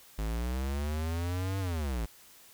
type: linear two-way sweep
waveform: square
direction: up then down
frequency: 51.7 to 98 to 51.7 Hz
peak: -31 dBFS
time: 0.18-2.06 s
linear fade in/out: 10 ms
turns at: 1.59 s
effects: white hiss -56 dBFS RMS until 2.53 s